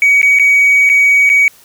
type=tone with dropouts; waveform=triangle; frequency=2259 Hz; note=C#7; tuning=32 cents sharp; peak=-3 dBFS; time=0.02-1.48 s; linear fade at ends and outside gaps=1 ms; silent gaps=0.216-0.229 / 0.388-0.396 / 0.892-0.898 / 1.293-1.299 s; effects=tanh soft clip ceiling -1 dBFS + white hiss -44 dBFS RMS until 1.64 s